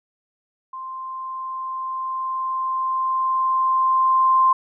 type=tone with level ramp; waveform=sine; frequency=1046.5 Hz; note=C6; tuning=in tune; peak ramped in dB=-30 to -12 dBFS; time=0.73-4.53 s; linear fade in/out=5 ms; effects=none